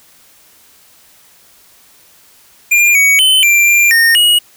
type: tone with pitch steps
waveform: square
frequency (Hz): 2402 / 2250 / 3049 / 2365 / 2381 / 1838 / 2897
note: D7 / C#7 / G7 / D7 / D7 / A#6 / F#7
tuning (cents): +38 / +25 / -49 / +12 / +23 / -25 / -37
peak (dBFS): -7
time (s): 2.71-4.39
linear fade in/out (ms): 10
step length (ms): 240
effects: white hiss -46 dBFS RMS until 4.56 s